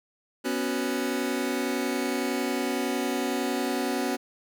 sawtooth chord, B suspended second, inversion none, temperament just, 246.9 / 277.8 / 370.4 Hz, B3 / C#4 / F#4, 0 / +4 / +2 cents, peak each -26 / -26 / -27 dBFS, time 0.44-4.17 s, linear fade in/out 20 ms, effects 10-bit

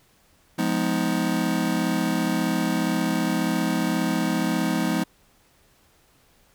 square chord, F half-diminished seventh, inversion none, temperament just, 174.61 / 209.5 / 251.4 / 314.3 Hz, F3 / Ab3 / Cb4 / Eb4, 0 / +15 / +31 / +18 cents, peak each -28 dBFS, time 0.58-5.04 s, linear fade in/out 10 ms, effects pink hiss -60 dBFS RMS until 6.54 s

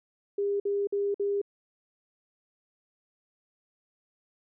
sine tone bursts, 403.1 Hz, G4, 48 cents sharp, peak -25 dBFS, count 4, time 0.38-1.416 s, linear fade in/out 5 ms, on 220 ms, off 52 ms, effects none

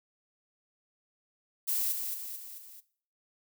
violet noise with echo, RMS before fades -30 dBFS, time 1.67-1.93 s, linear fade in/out 20 ms, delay 220 ms, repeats 4, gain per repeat -5 dB, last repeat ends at 2.81 s, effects noise-tail reverb RT60 0.5 s tail -18 dB re dry

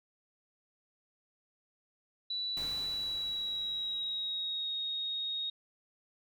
sine tone with pitch glide, 3951 to 3742 Hz, B7 to A#7, 0 to +6 cents, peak -33 dBFS, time 2.3-5.5 s, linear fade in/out 5 ms, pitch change -94 cents, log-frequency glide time 2.83-4.75 s
pink noise with exponential decay, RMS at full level -45 dBFS, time 2.57-5.47 s, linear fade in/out 0 ms, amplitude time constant 630 ms
effects none

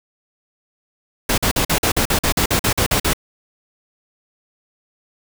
pink noise bursts, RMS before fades -17 dBFS, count 14, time 1.29-3.134 s, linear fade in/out 5 ms, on 89 ms, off 46 ms, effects none

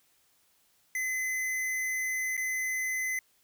square tone with dropouts, 2035 Hz, C7, 49 cents flat, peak -30 dBFS, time 0.95-3.19 s, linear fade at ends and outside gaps 2 ms, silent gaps 2.368-2.376 s, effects white hiss -68 dBFS RMS until 3.43 s

